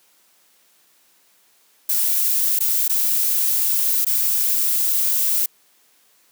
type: noise with dropouts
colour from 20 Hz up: violet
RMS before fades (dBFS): -19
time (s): 1.89-5.46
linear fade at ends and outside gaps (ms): 5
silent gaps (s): 2.591-2.604 / 2.88-2.895 / 4.048-4.065
effects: white hiss -58 dBFS RMS until 6.31 s + high-pass 200 Hz 12 dB/octave